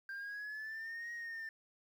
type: linear two-way sweep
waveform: sine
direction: up then down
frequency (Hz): 1581 to 1886 to 1785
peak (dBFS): -39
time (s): 0.09-1.49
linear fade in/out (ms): 2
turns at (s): 1.12
effects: tanh soft clip ceiling -40 dBFS + 11-bit